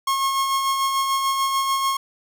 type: tone with tremolo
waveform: 45% pulse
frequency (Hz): 1084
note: C#6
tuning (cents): -39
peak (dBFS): -18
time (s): 0.07-1.97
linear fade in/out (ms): 5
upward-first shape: sine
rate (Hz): 6.8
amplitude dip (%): 35
effects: none